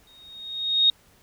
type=tone with exponential growth; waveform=sine; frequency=3729 Hz; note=A#7; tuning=in tune; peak=-13 dBFS; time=0.07-0.9 s; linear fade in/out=2 ms; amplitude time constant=180 ms; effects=pink hiss -58 dBFS RMS until 1.22 s